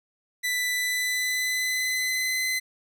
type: tone with pitch glide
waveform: sawtooth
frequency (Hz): 1988 to 2037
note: B6 to C7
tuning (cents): +11 to -47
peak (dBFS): -21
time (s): 0.43-2.6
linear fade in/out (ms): 20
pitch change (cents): +42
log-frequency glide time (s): 0.7-2.46
effects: none